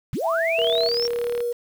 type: linear sweep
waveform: sine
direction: up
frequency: 88 to 5570 Hz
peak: -23 dBFS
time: 0.13-1.07 s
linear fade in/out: 0 ms
type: tone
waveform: sine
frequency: 659 Hz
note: E5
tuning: 1 cent flat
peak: -21 dBFS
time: 0.23-0.89 s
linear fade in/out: 20 ms
type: tone with pitch glide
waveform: sine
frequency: 472.4 to 478.7 Hz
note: A#4 to A#4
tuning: +23 to +46 cents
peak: -22 dBFS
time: 0.58-1.53 s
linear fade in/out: 10 ms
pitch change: +23 cents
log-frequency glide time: 0.97-1.26 s
type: click train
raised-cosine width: 0.3 ms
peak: -19 dBFS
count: 31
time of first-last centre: 0.59-1.405 s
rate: 36.8 Hz
effects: 7-bit